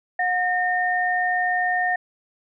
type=tone pair together; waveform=sine; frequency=725 / 1826.9 Hz; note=F#5 / A#6; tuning=-35 / -35 cents; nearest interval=octave + major third; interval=1600 cents; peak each=-22 dBFS; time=0.19-1.96 s; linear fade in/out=5 ms; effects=none